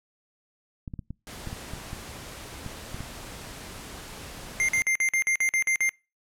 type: clicks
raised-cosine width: 5 ms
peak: -23 dBFS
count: 11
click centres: 0.878 / 0.938 / 0.992 / 1.106 / 1.473 / 1.529 / 1.736 / 1.931 / 2.663 / 2.945 / 3.006 s
type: noise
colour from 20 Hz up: pink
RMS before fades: -41 dBFS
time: 1.27-4.82 s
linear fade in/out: 0 ms
type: tone bursts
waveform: square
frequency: 2100 Hz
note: C7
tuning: 6 cents sharp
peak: -22 dBFS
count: 10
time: 4.6-5.892 s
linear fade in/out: 0 ms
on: 86 ms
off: 48 ms
effects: noise-tail reverb RT60 0.3 s tail -26 dB re dry + low-pass 12000 Hz 12 dB/octave